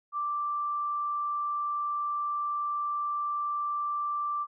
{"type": "tone", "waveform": "sine", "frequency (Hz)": 1174.7, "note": "D6", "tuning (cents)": 0, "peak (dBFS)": -28, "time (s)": [0.12, 4.47], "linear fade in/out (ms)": 50, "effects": []}